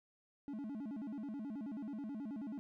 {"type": "tone with vibrato", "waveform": "triangle", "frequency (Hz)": 246.9, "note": "B3", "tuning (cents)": 0, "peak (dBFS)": -39, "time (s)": [0.48, 2.59], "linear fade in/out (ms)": 0, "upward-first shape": "square", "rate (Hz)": 9.3, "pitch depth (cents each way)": 240, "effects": []}